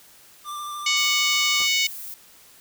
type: tone with vibrato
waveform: square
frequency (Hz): 1184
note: D6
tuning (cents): +14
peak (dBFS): -31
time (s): 0.44-1.68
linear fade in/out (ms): 50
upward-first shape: square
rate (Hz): 13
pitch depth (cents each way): 13
type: harmonic tone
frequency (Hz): 740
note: F#5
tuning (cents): 0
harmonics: 3 / 4 / 5 / 6 / 7 / 8 / 9 / 10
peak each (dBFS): -23 / -25 / -27 / -29 / -30 / -31 / -32 / -33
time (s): 0.86-1.87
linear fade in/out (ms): 5
type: noise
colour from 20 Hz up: violet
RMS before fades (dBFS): -36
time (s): 0.97-2.14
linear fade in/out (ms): 0
type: clicks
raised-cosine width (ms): 1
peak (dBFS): -27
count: 2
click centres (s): 1.605 / 1.618
effects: white hiss -51 dBFS RMS until 2.6 s